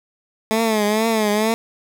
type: tone with vibrato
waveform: 15% pulse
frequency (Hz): 217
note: A3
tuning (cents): -24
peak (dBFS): -10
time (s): 0.51-1.54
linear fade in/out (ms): 0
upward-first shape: triangle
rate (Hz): 2.2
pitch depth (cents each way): 99
effects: none